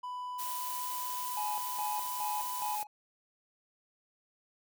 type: tone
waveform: triangle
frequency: 994 Hz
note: B5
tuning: 11 cents sharp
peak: -35 dBFS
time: 0.03-2.76 s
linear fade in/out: 10 ms
type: noise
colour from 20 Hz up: blue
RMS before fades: -40 dBFS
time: 0.38-2.84 s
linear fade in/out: 20 ms
type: tone with tremolo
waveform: triangle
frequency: 840 Hz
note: G#5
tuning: 19 cents sharp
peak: -32 dBFS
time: 1.37-2.87 s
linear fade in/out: 2 ms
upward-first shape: square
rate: 2.4 Hz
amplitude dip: 80%
effects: none